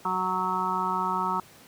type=harmonic tone; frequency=185 Hz; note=F#3; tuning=in tune; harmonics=1 / 2 / 4 / 5 / 6 / 7; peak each=-35 / -37 / -37 / -28 / -32 / -30 dBFS; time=0.05-1.4 s; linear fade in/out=2 ms; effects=pink hiss -52 dBFS RMS until 1.67 s + high-pass 100 Hz 12 dB/octave